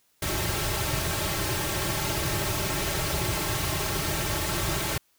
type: noise with comb filter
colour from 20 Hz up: pink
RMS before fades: -28 dBFS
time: 0.22-4.98 s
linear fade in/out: 5 ms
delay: 4.1 ms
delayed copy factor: -0.85
effects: white hiss -67 dBFS RMS until 5.18 s